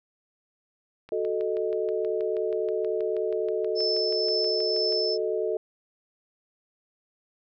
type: click train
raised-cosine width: 0.3 ms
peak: -30 dBFS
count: 25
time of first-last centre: 1.09-4.924 s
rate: 6.26 Hz
type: chord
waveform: sine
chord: D# diminished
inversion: first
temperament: equal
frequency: 370 / 440 / 622.3 Hz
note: F#4 / A4 / D#5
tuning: 0 / 0 / 0 cents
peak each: -30 / -27 / -31 dBFS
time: 1.12-5.57 s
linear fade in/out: 2 ms
type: tone with tremolo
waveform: sine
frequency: 5274 Hz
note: E8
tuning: in tune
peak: -25 dBFS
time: 3.75-5.18 s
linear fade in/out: 50 ms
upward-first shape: sine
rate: 2 Hz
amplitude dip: 25%
effects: none